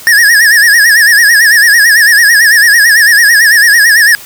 square tone with vibrato, 1767 Hz, A6, 7 cents sharp, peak -3 dBFS, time 0.07-4.15 s, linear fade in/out 0 ms, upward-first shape sine, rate 9 Hz, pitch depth 130 cents each way, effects white hiss -30 dBFS RMS until 4.25 s

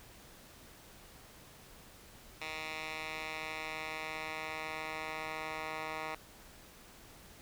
10% pulse tone with band-pass filter sweep, 156.9 Hz, D#3, 15 cents sharp, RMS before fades -41 dBFS, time 2.41-6.15 s, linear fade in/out 5 ms, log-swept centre 2600 to 1600 Hz, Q 1.4, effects pink hiss -56 dBFS RMS until 7.41 s

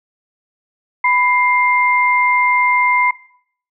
sine tone pair together, 992.4 / 2100 Hz, B5 / C7, +8 / +6 cents, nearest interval octave + minor second, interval 1298 cents, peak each -14 dBFS, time 1.04-3.11 s, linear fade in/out 5 ms, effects noise-tail reverb RT60 0.6 s tail -19 dB re dry

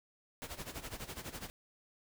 pink noise with tremolo, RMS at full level -42 dBFS, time 0.42-1.5 s, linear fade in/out 0 ms, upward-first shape sine, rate 12 Hz, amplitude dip 80%, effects none

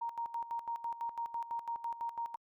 sine tone with tremolo, 932.3 Hz, A#5, in tune, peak -34 dBFS, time 0.01-2.36 s, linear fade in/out 10 ms, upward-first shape square, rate 6 Hz, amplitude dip 75%, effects Opus 48 kbps

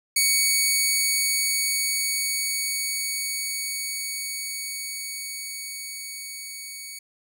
10% pulse tone with level ramp, 2238 Hz, C#7, 16 cents sharp, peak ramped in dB -9 to -27 dBFS, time 0.16-6.99 s, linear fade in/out 5 ms, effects none

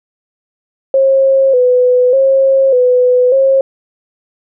sine tone with vibrato, 518 Hz, C5, 17 cents flat, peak -6 dBFS, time 0.94-3.61 s, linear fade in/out 2 ms, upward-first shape square, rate 0.84 Hz, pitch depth 65 cents each way, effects none

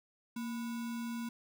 sine tone with sample-and-hold, 232.7 Hz, A#3, 3 cents flat, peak -36 dBFS, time 0.36-1.29 s, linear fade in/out 5 ms, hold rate 1225 Hz, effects none

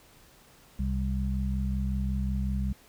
harmonic tone, 65.41 Hz, C2, in tune, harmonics 1 / 2 / 3, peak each -28 / -35 / -32 dBFS, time 0.79-2.73 s, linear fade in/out 5 ms, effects pink hiss -57 dBFS RMS until 2.88 s

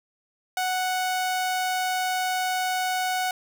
sawtooth tone, 740 Hz, F#5, in tune, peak -20 dBFS, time 0.57-3.31 s, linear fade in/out 2 ms, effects none

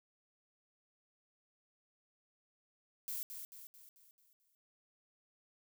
violet noise with echo, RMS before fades -41 dBFS, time 3.08-3.23 s, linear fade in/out 0 ms, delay 220 ms, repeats 6, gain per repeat -6 dB, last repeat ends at 4.55 s, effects none

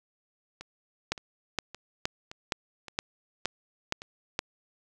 two click trains, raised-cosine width 0.2 ms, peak -24 / -10 dBFS, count 7 / 8, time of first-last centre 0.61-4.019 / 1.12-4.391 s, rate 1.76 / 2.14 Hz, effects none

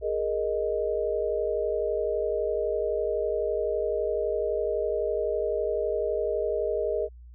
sine chord, Ab suspended second, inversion none, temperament just, 415.3 / 467.2 / 623 Hz, Ab4 / Bb4 / Eb5, 0 / +4 / +2 cents, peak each -29 dBFS, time 0.01-7.09 s, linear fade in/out 50 ms, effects added 60 Hz sine -44 dBFS peak until 7.34 s

